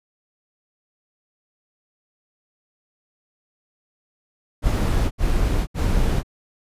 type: noise bursts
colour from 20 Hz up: brown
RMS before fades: -19 dBFS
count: 3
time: 4.62-6.232 s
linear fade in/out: 50 ms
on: 490 ms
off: 71 ms
effects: resampled to 32000 Hz